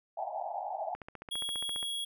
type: band-pass noise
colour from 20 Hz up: pink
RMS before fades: -37 dBFS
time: 0.17-0.95 s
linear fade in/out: 5 ms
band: 630 to 870 Hz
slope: 96 dB/octave
type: click train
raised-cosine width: 0.5 ms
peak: -28 dBFS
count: 14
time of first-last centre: 0.95-1.828 s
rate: 14.8 Hz
type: tone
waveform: square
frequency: 3322 Hz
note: G#7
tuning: in tune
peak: -34 dBFS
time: 1.31-2.05 s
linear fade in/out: 10 ms
effects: none